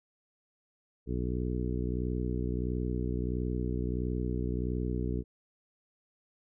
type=harmonic tone; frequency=61.5 Hz; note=B1; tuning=7 cents flat; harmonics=1 / 2 / 3 / 4 / 5 / 6 / 7; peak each=-33 / -36 / -38 / -39 / -40 / -41 / -41 dBFS; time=1.06-5.24 s; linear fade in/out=50 ms; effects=none